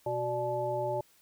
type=harmonic tone with a mistuned harmonic; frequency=123.47 Hz; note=B2; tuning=in tune; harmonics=1 / 3 / 5 / 7; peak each=-39 / -36 / -32 / -35 dBFS; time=0.06-1.01 s; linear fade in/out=5 ms; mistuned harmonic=5; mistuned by=-75 cents; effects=white hiss -64 dBFS RMS until 1.21 s